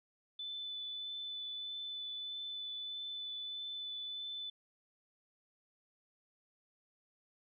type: tone with vibrato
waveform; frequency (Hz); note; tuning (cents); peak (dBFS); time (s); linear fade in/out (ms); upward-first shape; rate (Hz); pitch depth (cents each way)
sine; 3501; A7; -9; -40; 0.39-4.5; 5; sine; 1.6; 9
effects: none